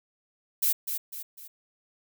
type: noise with echo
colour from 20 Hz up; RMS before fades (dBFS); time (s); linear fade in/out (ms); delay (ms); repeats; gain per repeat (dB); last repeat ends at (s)
violet; -24; 0.62-0.73; 10; 250; 3; -7; 1.48
effects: none